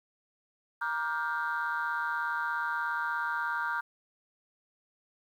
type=chord; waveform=sine; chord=G minor seventh; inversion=first; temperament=just; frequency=940.8 / 1176 / 1411.2 / 1568 Hz; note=Bb5 / D6 / F6 / G6; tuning=+16 / +2 / +18 / 0 cents; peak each=-34 / -36 / -33 / -34 dBFS; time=0.81-3.81 s; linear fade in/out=10 ms; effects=tanh soft clip ceiling -22 dBFS + 10-bit